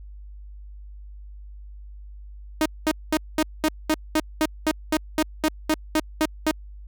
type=tone bursts; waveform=sawtooth; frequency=311.1 Hz; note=D#4; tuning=in tune; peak=-14 dBFS; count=16; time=2.61-6.512 s; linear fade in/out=2 ms; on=47 ms; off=210 ms; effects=added 50 Hz sine -38 dBFS peak until 6.87 s